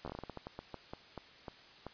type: slowing click train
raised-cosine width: 1 ms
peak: -28 dBFS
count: 17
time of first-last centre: 0.05-1.867 s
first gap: 12 ms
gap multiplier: 1.26
effects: white hiss -57 dBFS RMS until 1.93 s + resampled to 11025 Hz